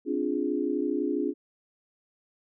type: chord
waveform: sine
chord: D half-diminished seventh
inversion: third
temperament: equal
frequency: 261.6 / 293.7 / 349.2 / 415.3 Hz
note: C4 / D4 / F4 / Ab4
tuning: 0 / 0 / 0 / 0 cents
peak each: -32 / -29 / -31 / -32 dBFS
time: 0.05-1.34 s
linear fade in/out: 50 ms
effects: none